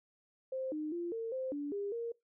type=tone with pitch steps; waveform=sine; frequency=524 / 305.9 / 345 / 454.6 / 521 / 289.1 / 403.6 / 466 Hz; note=C5 / D#4 / F4 / A#4 / C5 / D4 / G#4 / A#4; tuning=+2 / -29 / -21 / -43 / -7 / -27 / -49 / -1 cents; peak=-35 dBFS; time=0.52-2.12 s; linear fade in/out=5 ms; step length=200 ms; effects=noise-tail reverb RT60 0.2 s tail -23 dB re dry